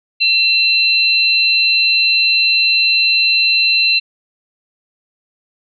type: tone pair together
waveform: sine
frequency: 2710 / 4060 Hz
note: E7 / B7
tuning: +47 / +47 cents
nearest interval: perfect fifth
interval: 700 cents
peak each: -13 dBFS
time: 0.2-4 s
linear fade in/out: 20 ms
effects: none